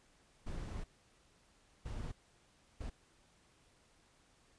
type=noise bursts at uneven times; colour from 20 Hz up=brown; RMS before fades=-42 dBFS; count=3; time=0.46-0.84 / 1.85-2.12 / 2.8-2.9 s; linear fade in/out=10 ms; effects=pink hiss -69 dBFS RMS until 4.58 s + resampled to 22050 Hz